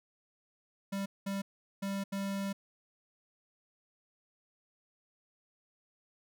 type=tone bursts at uneven times; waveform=square; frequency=197 Hz; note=G3; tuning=9 cents sharp; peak=-34 dBFS; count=4; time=0.92-1.06 / 1.26-1.42 / 1.82-2.04 / 2.12-2.53 s; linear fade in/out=10 ms; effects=none